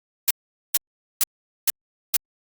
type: noise bursts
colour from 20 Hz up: blue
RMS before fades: -17 dBFS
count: 5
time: 0.28-2.165 s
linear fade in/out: 0 ms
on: 25 ms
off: 440 ms
effects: Opus 48 kbps